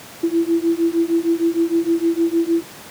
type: beating tone pair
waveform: sine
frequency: 330.9 / 337.4 Hz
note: E4 / E4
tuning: +7 / +40 cents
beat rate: 6.5 Hz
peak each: -18 dBFS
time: 0.23-2.63 s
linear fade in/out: 10 ms
effects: pink hiss -38 dBFS RMS until 2.9 s + high-pass 150 Hz 12 dB/octave